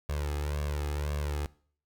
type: tone with flanger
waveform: sawtooth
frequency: 73.42 Hz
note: D2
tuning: in tune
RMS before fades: -32 dBFS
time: 0.09-1.46 s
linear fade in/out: 0 ms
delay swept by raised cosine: 1.8 to 2.41 ms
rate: 1.9 Hz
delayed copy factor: +0.9
effects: noise-tail reverb RT60 0.5 s tail -21 dB re dry